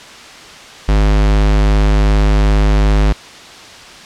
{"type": "tone", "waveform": "square", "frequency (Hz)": 51.3, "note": "G#1", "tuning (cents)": -21, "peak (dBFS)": -9, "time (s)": [0.88, 3.13], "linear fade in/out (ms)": 10, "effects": ["white hiss -34 dBFS RMS until 4.05 s", "low-pass 5000 Hz 12 dB/octave"]}